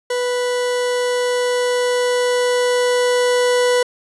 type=tone with level ramp; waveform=40% pulse; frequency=493.1 Hz; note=B4; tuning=3 cents flat; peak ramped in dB=-17 to -12 dBFS; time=0.1-3.83 s; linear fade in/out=5 ms; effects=resampled to 24000 Hz + 9-bit